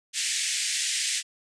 white band-pass noise, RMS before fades -28 dBFS, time 0.13-1.23 s, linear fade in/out 50 ms, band 1800 to 8900 Hz, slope 48 dB/octave, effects none

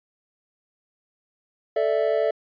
triangle chord, A suspended fourth, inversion none, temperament equal, 440 / 587.3 / 659.3 Hz, A4 / D5 / E5, 0 / 0 / 0 cents, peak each -22 dBFS, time 1.76-2.31 s, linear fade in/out 5 ms, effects resampled to 11025 Hz

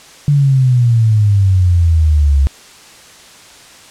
sine exponential sweep, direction down, 146.83 to 67.4 Hz, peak -7 dBFS, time 0.28-2.47 s, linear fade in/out 0 ms, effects white hiss -39 dBFS RMS until 3.9 s + low-pass 8000 Hz 12 dB/octave

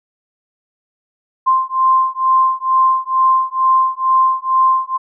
sine beating tone pair, 1046 / 1048.2 Hz, C6 / C6, -1 / +3 cents, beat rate 2.2 Hz, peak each -14 dBFS, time 1.46-4.98 s, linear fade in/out 20 ms, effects none

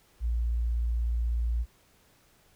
sine tone, 58.2 Hz, A#1, 2 cents flat, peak -25 dBFS, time 0.2-1.66 s, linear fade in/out 50 ms, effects pink hiss -63 dBFS RMS until 2.55 s

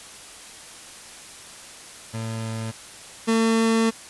30% pulse tone pair in turn, 112.3 / 225.7 Hz, A2 / A3, +36 / +44 cents, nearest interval octave, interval 1208 cents, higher second, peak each -25 / -15 dBFS, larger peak second, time 2.13-2.72 / 3.27-3.91 s, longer second, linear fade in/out 20 ms, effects white hiss -42 dBFS RMS until 4.09 s + resampled to 24000 Hz

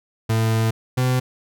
40% pulse tone pair in turn, 111.9 / 127.21 Hz, A2 / C3, +30 / -48 cents, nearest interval major second, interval 222 cents, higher second, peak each -16 dBFS, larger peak neither, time 0.29-0.71 / 0.97-1.2 s, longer first, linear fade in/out 10 ms, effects none

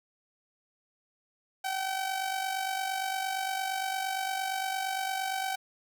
sawtooth tone with amplitude modulation, 766 Hz, G5, 40 cents flat, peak -24 dBFS, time 1.64-5.56 s, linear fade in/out 10 ms, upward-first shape sine, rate 48.7 Hz, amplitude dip 55%, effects none

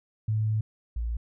sine tone pair in turn, 108.5 / 57.48 Hz, A2 / A#1, -24 / -24 cents, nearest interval major seventh, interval 1100 cents, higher first, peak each -23 / -27 dBFS, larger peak first, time 0.28-0.61 / 0.96-1.17 s, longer first, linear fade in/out 5 ms, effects none

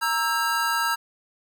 square chord, E diminished, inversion second, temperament equal with one note detuned, 932.3 / 1318.5 / 1608.3 Hz, Bb5 / E6 / G6, 0 / 0 / +44 cents, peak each -27 dBFS, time 0.01-0.96 s, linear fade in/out 20 ms, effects none

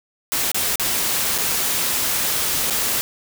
white noise with dropouts, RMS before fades -21 dBFS, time 0.32-3.01 s, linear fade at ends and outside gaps 0 ms, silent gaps 0.516-0.545 / 0.757-0.797 / 1.379-1.385 / 2.7-2.706 s, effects none

